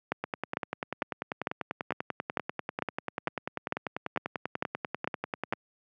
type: two click trains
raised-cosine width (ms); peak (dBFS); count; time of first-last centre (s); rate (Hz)
0.5; -16 / -12; 55 / 13; 0.24-5.534 / 0.12-5.525; 10.2 / 2.22
effects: high-pass 150 Hz 12 dB/octave